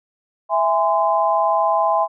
sine chord, E augmented, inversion none, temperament just, 659.3 / 824.1 / 1030.1 Hz, E5 / G#5 / B#5, 0 / -14 / -27 cents, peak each -19 dBFS, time 0.49-2.08 s, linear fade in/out 50 ms, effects none

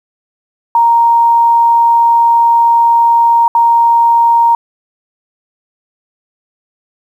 sine tone bursts at uneven times, 932.3 Hz, A#5, in tune, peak -5 dBFS, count 2, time 0.75-3.48 / 3.55-4.55 s, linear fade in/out 2 ms, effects 7-bit

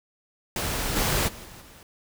pink noise with level steps, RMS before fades -28 / -24 / -42 / -45 / -49 dBFS, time 0.56-1.83 s, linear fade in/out 2 ms, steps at 0.95 / 1.27 / 1.44 / 1.6 s, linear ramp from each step 20 ms, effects none

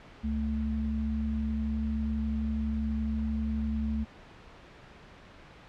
sine tone pair together, 69.3 / 220 Hz, C#2 / A3, 0 / 0 cents, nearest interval octave + minor sixth, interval 2000 cents, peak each -31 / -30 dBFS, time 0.23-4.05 s, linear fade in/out 20 ms, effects pink hiss -51 dBFS RMS until 5.68 s + low-pass 3000 Hz 12 dB/octave

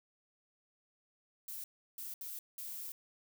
violet noise bursts at uneven times, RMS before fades -44 dBFS, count 4, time 1.48-1.64 / 1.98-2.14 / 2.21-2.39 / 2.58-2.92 s, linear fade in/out 2 ms, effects none

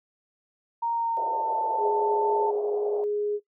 sine tone with pitch glide, 930 to 888 Hz, A#5 to A5, -4 to +16 cents, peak -24 dBFS, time 0.82-2.51 s, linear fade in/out 10 ms, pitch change -80 cents, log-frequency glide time 0.94-1.57 s
white band-pass noise, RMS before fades -35 dBFS, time 1.17-3.04 s, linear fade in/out 0 ms, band 400 to 750 Hz, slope 48 dB/octave
sine tone, 415.3 Hz, G#4, in tune, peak -24 dBFS, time 1.78-3.4 s, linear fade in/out 50 ms
effects noise-tail reverb RT60 0.1 s tail -19 dB re dry

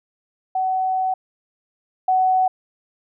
sine tone pair in turn, 752 / 747.8 Hz, F#5 / F#5, +28 / +18 cents, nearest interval unison, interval 10 cents, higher first, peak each -18 / -14 dBFS, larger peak second, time 0.55-1.14 / 2.08-2.48 s, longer first, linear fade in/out 5 ms, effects none

